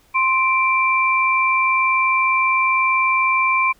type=tone pair together; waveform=sine; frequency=1046.5 / 2349 Hz; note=C6 / D7; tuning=0 / 0 cents; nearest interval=octave + major second; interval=1400 cents; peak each=-17 dBFS; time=0.14-3.73 s; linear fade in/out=20 ms; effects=pink hiss -56 dBFS RMS until 3.79 s